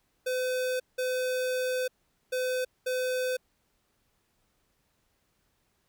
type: tone bursts at uneven times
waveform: square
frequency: 508 Hz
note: B4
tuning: 49 cents sharp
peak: -28 dBFS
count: 4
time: 0.26-0.8 / 0.98-1.88 / 2.32-2.65 / 2.86-3.37 s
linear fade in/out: 10 ms
effects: pink hiss -73 dBFS RMS until 5.88 s